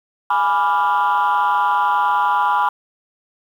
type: chord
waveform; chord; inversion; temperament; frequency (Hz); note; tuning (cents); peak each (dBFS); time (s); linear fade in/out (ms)
sine; G# diminished seventh; none; equal; 830.6 / 987.8 / 1174.7 / 1396.9; G#5 / B5 / D6 / F6; 0 / 0 / 0 / 0; -18 / -16 / -20 / -22; 0.3-2.69; 5
effects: tanh soft clip ceiling -9 dBFS + 8-bit